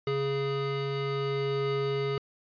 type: tone pair together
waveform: square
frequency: 138.23 / 415.3 Hz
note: C#3 / G#4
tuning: -5 / 0 cents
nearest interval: octave + perfect fifth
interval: 1905 cents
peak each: -33 / -30 dBFS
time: 0.07-2.18 s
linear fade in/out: 2 ms
effects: resampled to 11025 Hz